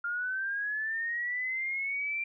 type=linear sweep; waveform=sine; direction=up; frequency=1396.9 to 2369 Hz; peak=-30 dBFS; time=0.04-2.24 s; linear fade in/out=5 ms; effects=none